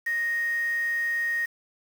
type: tone with quantisation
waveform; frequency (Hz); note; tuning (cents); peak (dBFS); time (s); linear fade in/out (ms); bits
sine; 1864.7; A#6; 0; -24; 0.06-1.46; 10; 7
effects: none